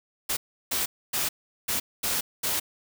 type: noise bursts at uneven times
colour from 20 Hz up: white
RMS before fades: -27 dBFS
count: 6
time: 0.29-0.37 / 0.71-0.86 / 1.13-1.29 / 1.68-1.8 / 2.03-2.21 / 2.43-2.6 s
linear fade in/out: 10 ms
effects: none